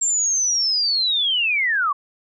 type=linear sweep; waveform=sine; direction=down; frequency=7459 to 1086 Hz; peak=-17 dBFS; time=0.01-1.93 s; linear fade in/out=10 ms; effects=none